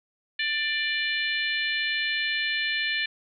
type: harmonic tone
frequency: 591 Hz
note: D5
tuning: 11 cents sharp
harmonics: 3 / 4 / 5 / 6 / 7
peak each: -28 / -30 / -32 / -34 / -35 dBFS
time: 0.39-3.06 s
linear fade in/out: 5 ms
effects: none